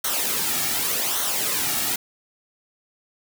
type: noise with flanger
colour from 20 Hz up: white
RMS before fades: -24 dBFS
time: 0.04-1.96 s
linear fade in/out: 5 ms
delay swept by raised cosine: 0.4 to 2 ms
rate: 0.86 Hz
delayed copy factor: -0.6
effects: none